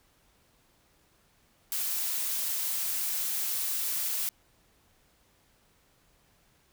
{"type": "noise", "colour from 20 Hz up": "blue", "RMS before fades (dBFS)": -31, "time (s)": [1.72, 4.29], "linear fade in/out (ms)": 0, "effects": ["pink hiss -66 dBFS RMS until 6.72 s"]}